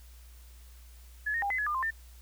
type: tone with pitch steps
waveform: sine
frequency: 1705 / 1850 / 804 / 2033 / 1696 / 1203 / 1048 / 1796 Hz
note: G#6 / A#6 / G5 / B6 / G#6 / D6 / C6 / A6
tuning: +45 / -14 / +44 / +50 / +36 / +41 / +2 / +35 cents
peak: -28 dBFS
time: 1.26-1.908 s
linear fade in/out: 10 ms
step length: 81 ms
effects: added 60 Hz sine -49 dBFS peak until 2.21 s + white hiss -60 dBFS RMS until 2.21 s